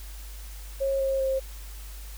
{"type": "tone with pitch steps", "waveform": "sine", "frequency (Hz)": [544, 538.1, 532.2], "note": ["C#5", "C5", "C5"], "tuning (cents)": [-33, 48, 29], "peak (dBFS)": -23, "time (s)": [0.8, 1.4], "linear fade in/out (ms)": 20, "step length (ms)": 200, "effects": ["added 50 Hz sine -38 dBFS peak until 2.17 s", "white hiss -48 dBFS RMS until 2.17 s"]}